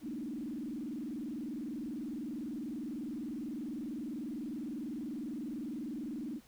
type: tone with vibrato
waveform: sine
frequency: 265 Hz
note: C4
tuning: 22 cents sharp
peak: -37 dBFS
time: 0.01-6.41 s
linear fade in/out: 50 ms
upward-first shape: square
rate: 20 Hz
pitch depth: 250 cents each way
effects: pink hiss -63 dBFS RMS until 6.47 s